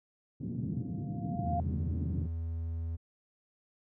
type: band-pass noise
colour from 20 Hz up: pink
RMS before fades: -36 dBFS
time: 0.4-2.27 s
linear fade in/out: 10 ms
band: 110 to 250 Hz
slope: 24 dB/octave
type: tone with exponential growth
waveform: sine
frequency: 698.5 Hz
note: F5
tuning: in tune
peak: -29 dBFS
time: 0.72-1.6 s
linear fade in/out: 2 ms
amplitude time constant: 190 ms
type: tone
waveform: triangle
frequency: 82.41 Hz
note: E2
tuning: in tune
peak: -31 dBFS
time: 1.44-2.97 s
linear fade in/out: 20 ms
effects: none